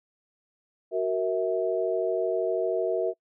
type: tone cluster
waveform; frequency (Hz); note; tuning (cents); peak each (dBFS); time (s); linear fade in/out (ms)
sine; 372.3 / 465.1 / 651; F#4 / A#4 / E5; +11 / -4 / -22; -28; 0.91-3.14; 50
effects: noise-tail reverb RT60 0.1 s tail -26 dB re dry